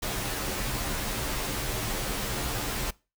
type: noise with comb filter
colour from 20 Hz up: pink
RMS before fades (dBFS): -31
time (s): 0.02-2.91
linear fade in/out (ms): 10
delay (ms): 12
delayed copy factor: -1
effects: noise-tail reverb RT60 0.3 s tail -23 dB re dry